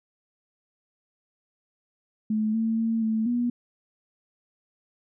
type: tone with pitch steps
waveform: sine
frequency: 216 / 224.5 / 226.2 / 220.7 / 241.3 Hz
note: A3 / A3 / A3 / A3 / B3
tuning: -32 / +35 / +48 / +5 / -40 cents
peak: -22 dBFS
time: 2.3-3.5 s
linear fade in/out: 5 ms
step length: 240 ms
effects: none